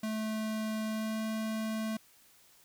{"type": "tone with pitch glide", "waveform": "square", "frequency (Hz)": [217.7, 219.5], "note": ["A3", "A3"], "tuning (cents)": [-18, -4], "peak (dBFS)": -33, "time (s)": [0.03, 1.97], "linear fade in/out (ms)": 5, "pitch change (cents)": 14, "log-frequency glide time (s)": [0.87, 1.21], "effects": ["white hiss -62 dBFS RMS until 2.64 s"]}